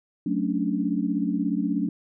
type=chord; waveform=sine; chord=D major seventh; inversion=first; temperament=equal; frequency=185 / 220 / 277.2 / 293.7 Hz; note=F#3 / A3 / C#4 / D4; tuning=0 / 0 / 0 / 0 cents; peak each=-28 dBFS; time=0.26-1.89 s; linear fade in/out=5 ms; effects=none